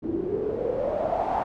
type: noise with low-pass filter sweep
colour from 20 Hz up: white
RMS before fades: -27 dBFS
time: 0.02-1.44 s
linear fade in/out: 20 ms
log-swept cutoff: 310 to 850 Hz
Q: 8
effects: none